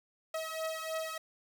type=beating tone pair; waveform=sawtooth; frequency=639 / 642.2 Hz; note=D#5 / E5; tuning=+46 / -45 cents; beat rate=3.2 Hz; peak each=-34 / -35 dBFS; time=0.34-1.18 s; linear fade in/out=5 ms; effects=10-bit